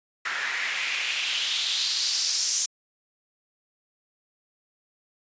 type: noise with band-pass filter sweep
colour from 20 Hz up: white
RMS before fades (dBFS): -27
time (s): 0.25-2.66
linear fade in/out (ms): 5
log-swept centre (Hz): 1600 to 6400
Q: 3
effects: resampled to 16000 Hz